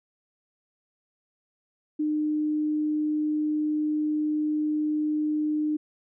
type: tone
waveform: sine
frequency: 303.6 Hz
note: D#4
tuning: 42 cents flat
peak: -23 dBFS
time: 1.99-5.77 s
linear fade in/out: 10 ms
effects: none